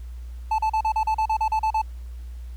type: tone bursts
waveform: triangle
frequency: 874 Hz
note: A5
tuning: 12 cents flat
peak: -17 dBFS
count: 12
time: 0.51-1.817 s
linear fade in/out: 5 ms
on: 75 ms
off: 37 ms
effects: added 60 Hz sine -33 dBFS peak until 2.56 s + pink hiss -58 dBFS RMS until 2.56 s